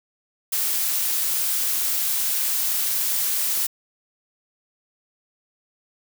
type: noise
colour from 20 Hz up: blue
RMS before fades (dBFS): -23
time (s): 0.52-3.67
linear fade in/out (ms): 10
effects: none